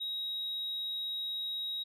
sine tone, 3806 Hz, A#7, 35 cents sharp, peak -32 dBFS, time 0-1.84 s, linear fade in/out 20 ms, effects tanh soft clip ceiling -32 dBFS

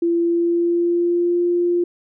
sine tone with pitch glide, 339.9 to 349.3 Hz, F4 to F4, -47 to 0 cents, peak -15 dBFS, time 0.02-1.84 s, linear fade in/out 5 ms, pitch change +47 cents, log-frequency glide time 0.21-1.41 s, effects none

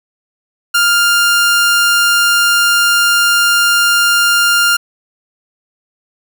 sawtooth tone, 1400 Hz, F6, 4 cents sharp, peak -5 dBFS, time 0.74-4.77 s, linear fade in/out 10 ms, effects none

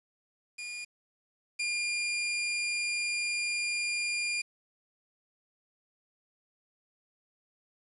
sawtooth tone pair in turn, 2425 / 2408 Hz, D#7 / D7, -45 / +43 cents, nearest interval unison, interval 12 cents, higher first, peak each -34 / -26 dBFS, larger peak second, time 0.58-0.85 / 1.59-4.42 s, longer second, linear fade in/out 10 ms, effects resampled to 24000 Hz + 9-bit

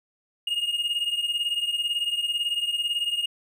triangle beating tone pair, 2848 / 2866 Hz, F7 / F7, +33 / +44 cents, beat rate 18 Hz, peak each -24 / -28 dBFS, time 0.47-3.26 s, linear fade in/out 5 ms, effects none

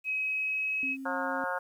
sine tone with pitch glide, 2544 to 2559 Hz, D#7 to D#7, +38 to +48 cents, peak -28 dBFS, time 0.04-0.97 s, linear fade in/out 50 ms, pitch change +10 cents, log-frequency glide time 0.16-0.76 s
sine tone, 268 Hz, C4, 42 cents sharp, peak -37 dBFS, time 0.83-1.44 s, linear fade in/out 0 ms
harmonic tone, 180 Hz, F#3, 47 cents flat, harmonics 3 / 4 / 5 / 6 / 7 / 8 / 9, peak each -36 / -39 / -36 / -39 / -41 / -35 / -40 dBFS, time 1.05-1.59 s, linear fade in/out 10 ms
effects 10-bit

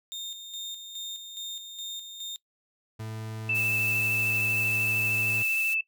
35% pulse tone with tremolo, 3648 Hz, A#7, 38 cents flat, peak -32 dBFS, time 0.12-2.36 s, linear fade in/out 0 ms, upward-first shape square, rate 2.4 Hz, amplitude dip 50%
40% pulse tone, 110 Hz, A2, in tune, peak -34 dBFS, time 2.99-5.43 s, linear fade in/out 10 ms
sine tone with vibrato, 2637 Hz, E7, in tune, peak -24 dBFS, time 3.49-5.81 s, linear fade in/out 5 ms, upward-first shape square, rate 13 Hz, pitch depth 9 cents each way
blue noise, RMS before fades -38 dBFS, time 3.54-5.75 s, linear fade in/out 20 ms
effects noise-tail reverb RT60 0.1 s tail -19 dB re dry

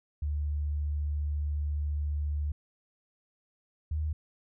sine tone pair in turn, 73.8 / 76.92 Hz, D2 / D#2, +9 / -19 cents, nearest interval minor second, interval 72 cents, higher second, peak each -28 dBFS, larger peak neither, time 0.22-2.52 / 3.91-4.13 s, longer first, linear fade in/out 5 ms, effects none

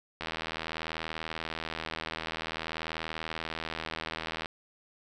click train, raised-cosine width 0.3 ms, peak -18 dBFS, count 343, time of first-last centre 0.21-4.458 s, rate 80.5 Hz, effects none

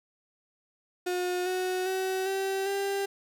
35% pulse tone with pitch steps, 360 / 368.6 / 377.5 / 386.5 / 395.8 Hz, F#4 / F#4 / F#4 / G4 / G4, -47 / -7 / +35 / -24 / +17 cents, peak -26 dBFS, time 1.06-3.06 s, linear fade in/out 10 ms, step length 400 ms, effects none

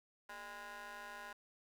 20% pulse ring-modulated tone, 209.4 Hz, G#3, 15 cents sharp, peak -40 dBFS, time 0.29-1.33 s, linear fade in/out 5 ms, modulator 1230 Hz, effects none

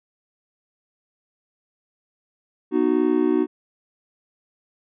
triangle chord, B major, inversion none, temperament just, 246.9 / 308.7 / 370.4 Hz, B3 / D#4 / F#4, 0 / -14 / +2 cents, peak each -22 / -18 / -19 dBFS, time 2.71-3.47 s, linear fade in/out 50 ms, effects resampled to 8000 Hz

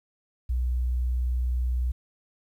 sine tone, 61.8 Hz, B1, 2 cents sharp, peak -23 dBFS, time 0.49-1.92 s, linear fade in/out 10 ms, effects 10-bit

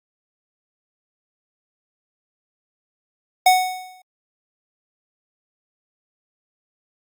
square tone with exponential decay, 740 Hz, F#5, in tune, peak -9 dBFS, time 3.46-4.02 s, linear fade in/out 5 ms, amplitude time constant 120 ms, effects Opus 48 kbps

